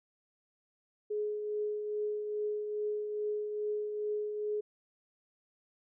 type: tone with tremolo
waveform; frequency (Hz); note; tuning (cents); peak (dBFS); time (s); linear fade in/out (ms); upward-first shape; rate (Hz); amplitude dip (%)
sine; 420.6; G#4; +22; -30; 1.1-4.61; 10; triangle; 2.4; 45
effects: none